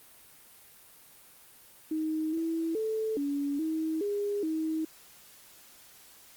sine tone with pitch steps, 313.6 / 327.3 / 438.7 / 284.1 / 317.8 / 408.5 / 317 Hz, D#4 / E4 / A4 / C#4 / D#4 / G#4 / D#4, +14 / -12 / -5 / +43 / +37 / -29 / +32 cents, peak -28 dBFS, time 1.91-4.85 s, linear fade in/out 5 ms, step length 420 ms, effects white hiss -55 dBFS RMS until 6.36 s + Opus 32 kbps

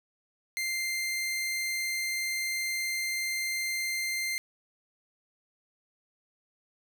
sawtooth tone, 2093 Hz, C7, in tune, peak -26 dBFS, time 0.57-4.38 s, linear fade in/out 0 ms, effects none

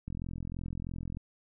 click train, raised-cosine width 5 ms, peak -26 dBFS, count 48, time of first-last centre 0.08-1.17 s, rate 43.1 Hz, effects none

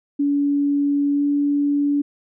sine tone with pitch glide, 285.2 to 287.2 Hz, C#4 to D4, +49 to -39 cents, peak -16 dBFS, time 0.19-2.02 s, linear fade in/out 10 ms, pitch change +12 cents, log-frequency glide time 1.13-1.23 s, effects none

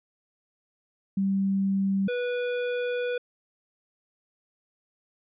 sine / square tone pair in turn, 194.9 / 490.1 Hz, G3 / B4, -10 / -13 cents, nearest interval octave + major third, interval 1597 cents, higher second, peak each -22 / -27 dBFS, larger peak first, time 1.17-2.08 / 2.08-3.18 s, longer second, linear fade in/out 5 ms, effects resampled to 8000 Hz

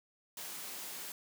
white high-pass noise, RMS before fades -44 dBFS, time 0.37-1.12 s, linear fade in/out 2 ms, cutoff 140 Hz, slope 96 dB/octave, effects none

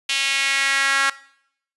sawtooth tone with high-pass filter sweep, 273.9 Hz, C#4, 21 cents flat, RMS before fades -20 dBFS, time 0.09-1.1 s, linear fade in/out 5 ms, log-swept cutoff 2800 to 1500 Hz, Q 2.6, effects noise-tail reverb RT60 0.7 s tail -20 dB re dry + resampled to 24000 Hz

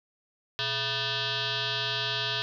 sine tone with frequency modulation, 121.9 Hz, B2, 22 cents flat, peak -27 dBFS, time 0.59-2.42 s, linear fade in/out 0 ms, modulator 547 Hz, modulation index 7.7, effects 11-bit

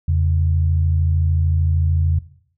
sine tone pair together, 84.1 / 137.44 Hz, E2 / C#3, +35 / -14 cents, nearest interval major sixth, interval 851 cents, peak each -15 / -22 dBFS, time 0.08-2.19 s, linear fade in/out 5 ms, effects noise-tail reverb RT60 0.6 s tail -17 dB re dry

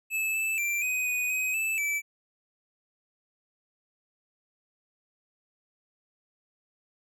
square tone with pitch steps, 2612 / 2632 / 2358 / 2506 / 2483 / 2519 / 2630 / 2313 Hz, E7 / E7 / D7 / D#7 / D#7 / D#7 / E7 / D7, -17 / -3 / +6 / +12 / -4 / +21 / -5 / -27 cents, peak -27 dBFS, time 0.1-2.02 s, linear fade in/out 50 ms, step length 240 ms, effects none

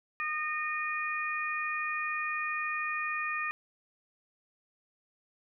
harmonic tone, 613 Hz, D#5, 26 cents flat, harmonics 2 / 3 / 4, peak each -35 / -35 / -35 dBFS, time 0.2-3.51 s, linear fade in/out 0 ms, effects none

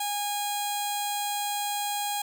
15% pulse tone with notch filter, 820 Hz, G#5, 22 cents flat, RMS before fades -30 dBFS, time 0-2.22 s, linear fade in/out 5 ms, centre 1900 Hz, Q 0.56, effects none

